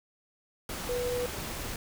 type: tone in noise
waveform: sine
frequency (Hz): 491.2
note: B4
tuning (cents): -9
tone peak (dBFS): -29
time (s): 0.89-1.26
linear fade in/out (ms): 2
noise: pink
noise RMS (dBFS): -37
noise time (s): 0.69-1.76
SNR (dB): +5
effects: none